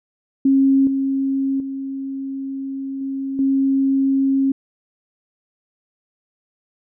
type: tone with level steps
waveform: sine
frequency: 270.7 Hz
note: C#4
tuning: 41 cents flat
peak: -11 / -17 / -24 / -22 / -14 dBFS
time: 0.45-4.52 s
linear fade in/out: 5 ms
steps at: 0.87 / 1.6 / 3.01 / 3.39 s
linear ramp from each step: 2 ms
effects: none